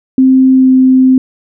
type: tone with pitch glide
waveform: sine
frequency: 261.6 to 259.5 Hz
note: C4 to C4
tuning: 0 to -14 cents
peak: -3 dBFS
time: 0.18-1.18 s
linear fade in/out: 2 ms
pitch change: -14 cents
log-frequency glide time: 0.53-0.7 s
effects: none